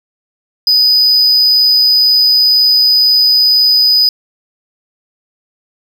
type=tone; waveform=triangle; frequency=4981 Hz; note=D#8; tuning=1 cent sharp; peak=-5 dBFS; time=0.67-4.09 s; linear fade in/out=2 ms; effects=none